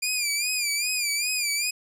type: tone with vibrato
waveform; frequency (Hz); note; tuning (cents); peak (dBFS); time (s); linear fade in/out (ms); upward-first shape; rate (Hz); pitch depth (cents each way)
15% pulse; 2400; D7; +37; -17; 0.02-1.71; 10; sine; 2.5; 88
effects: none